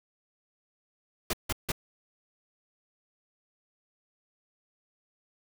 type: noise bursts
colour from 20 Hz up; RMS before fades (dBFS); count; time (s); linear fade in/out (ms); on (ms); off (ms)
pink; -29; 3; 1.3-1.719; 5; 33; 160
effects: none